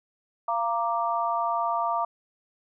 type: chord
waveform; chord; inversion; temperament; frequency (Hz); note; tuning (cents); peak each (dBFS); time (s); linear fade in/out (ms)
sine; Bb major; second; equal with one note detuned; 688.4 / 932.3 / 1174.7; F5 / Bb5 / D6; -25 / 0 / 0; -28; 0.48-2.05; 5
effects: none